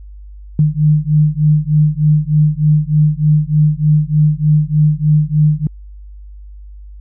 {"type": "beating tone pair", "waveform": "sine", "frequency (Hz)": [150, 153.3], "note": ["D3", "D#3"], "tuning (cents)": [37, -25], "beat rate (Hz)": 3.3, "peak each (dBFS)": -12, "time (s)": [0.59, 5.67], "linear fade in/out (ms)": 2, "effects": ["added 50 Hz sine -31 dBFS peak until 7 s"]}